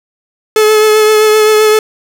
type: tone with vibrato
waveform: 45% pulse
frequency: 430 Hz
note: A4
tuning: 40 cents flat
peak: -5 dBFS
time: 0.56-1.79 s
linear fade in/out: 2 ms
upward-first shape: triangle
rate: 7.7 Hz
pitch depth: 22 cents each way
effects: none